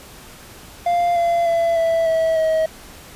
triangle tone with pitch steps, 697 / 684.6 / 672.5 / 660.5 / 648.8 / 637.3 Hz, F5 / F5 / E5 / E5 / E5 / D#5, -4 / -35 / +34 / +3 / -28 / +41 cents, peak -13 dBFS, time 0.86-2.66 s, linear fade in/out 5 ms, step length 300 ms, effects pink hiss -41 dBFS RMS until 3.15 s + resampled to 32000 Hz

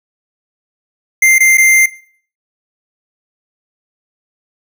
square tone with dropouts, 2093 Hz, C7, in tune, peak -6 dBFS, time 1.22-1.86 s, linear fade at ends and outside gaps 5 ms, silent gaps 1.384-1.403 / 1.573-1.58 s, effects noise-tail reverb RT60 0.5 s tail -19 dB re dry

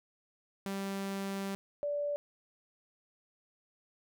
sawtooth / sine tone pair in turn, 196 / 581.1 Hz, G3 / D5, 0 / -18 cents, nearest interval octave + perfect fifth, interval 1882 cents, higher second, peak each -31 / -31 dBFS, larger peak neither, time 0.66-1.55 / 1.83-2.16 s, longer first, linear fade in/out 0 ms, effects none

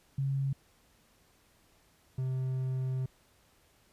sine / triangle tone pair in turn, 136.7 / 130.04 Hz, C#3 / C3, -24 / -10 cents, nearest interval minor second, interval 86 cents, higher first, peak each -28 dBFS, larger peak neither, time 0.18-0.53 / 2.18-3.06 s, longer second, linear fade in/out 5 ms, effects pink hiss -66 dBFS RMS until 3.92 s + resampled to 32000 Hz

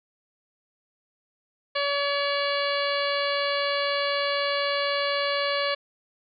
harmonic tone with a mistuned harmonic, 568 Hz, C#5, 42 cents sharp, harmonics 1 / 2 / 3 / 4 / 5 / 6 / 7 / 8, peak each -27 / -30 / -32 / -33 / -34 / -35 / -35 / -36 dBFS, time 1.75-5.75 s, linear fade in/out 10 ms, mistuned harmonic 7, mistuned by +54 cents, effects none

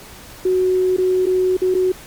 sine tone with dropouts, 370 Hz, F#4, in tune, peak -13 dBFS, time 0.45-1.92 s, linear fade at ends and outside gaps 5 ms, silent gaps 0.966-0.982 / 1.258-1.266 / 1.569-1.617 / 1.743-1.749 s, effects pink hiss -39 dBFS RMS until 2.06 s + MP3 96 kbps

